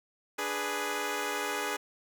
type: chord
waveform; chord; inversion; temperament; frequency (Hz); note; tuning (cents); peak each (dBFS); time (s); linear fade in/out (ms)
10% pulse; G# diminished; second; equal; 293.7 / 415.3 / 493.9; D4 / G#4 / B4; 0 / 0 / 0; -30 / -25 / -28; 0.38-1.77; 10
effects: none